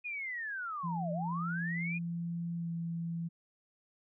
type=linear two-way sweep; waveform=sine; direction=down then up; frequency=2489 to 575 to 2489 Hz; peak=-36 dBFS; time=0.04-1.99 s; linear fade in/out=20 ms; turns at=1.12 s
type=tone with pitch glide; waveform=sine; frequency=170 to 167.76 Hz; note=F3 to E3; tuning=-46 to +31 cents; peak=-34 dBFS; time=0.83-3.29 s; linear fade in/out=20 ms; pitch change=-23 cents; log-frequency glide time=2.56-2.7 s
effects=none